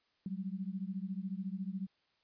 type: beating tone pair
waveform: sine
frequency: 185 / 199 Hz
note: F#3 / G3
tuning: 0 / +26 cents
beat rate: 14 Hz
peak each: -39 / -40 dBFS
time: 0.26-1.87 s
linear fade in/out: 2 ms
effects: white hiss -75 dBFS RMS until 2.23 s + resampled to 11025 Hz